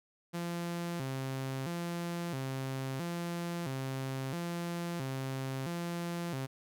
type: tone with vibrato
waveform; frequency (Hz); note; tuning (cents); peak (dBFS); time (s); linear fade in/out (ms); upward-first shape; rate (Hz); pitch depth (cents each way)
sawtooth; 151.3; D#3; -48; -31; 0.33-6.47; 20; square; 0.75; 220
effects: none